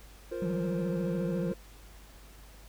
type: chord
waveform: triangle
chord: F suspended fourth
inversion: none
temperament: equal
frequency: 349.2 / 466.2 / 523.3 Hz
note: F4 / Bb4 / C5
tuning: 0 / 0 / 0 cents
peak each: -36 dBFS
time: 0.31-1.54 s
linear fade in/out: 10 ms
type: tone with vibrato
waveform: triangle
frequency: 176.7 Hz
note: F3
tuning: 21 cents sharp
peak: -28 dBFS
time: 0.42-1.52 s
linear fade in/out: 0 ms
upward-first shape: sine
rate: 14 Hz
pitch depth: 140 cents each way
effects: added 50 Hz sine -51 dBFS peak until 2.68 s + pink hiss -56 dBFS RMS until 2.68 s